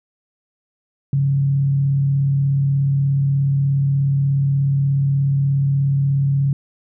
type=tone with frequency modulation; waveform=sine; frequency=138.59 Hz; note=C#3; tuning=in tune; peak=-14 dBFS; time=1.13-6.53 s; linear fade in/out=2 ms; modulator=36.7 Hz; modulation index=0.25; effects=none